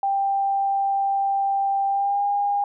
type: tone with pitch glide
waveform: sine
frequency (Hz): 789 to 810.2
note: G5 to G#5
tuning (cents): +11 to -43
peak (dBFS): -19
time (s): 0.03-2.64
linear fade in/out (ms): 2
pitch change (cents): +46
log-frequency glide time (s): 1.88-2.24
effects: none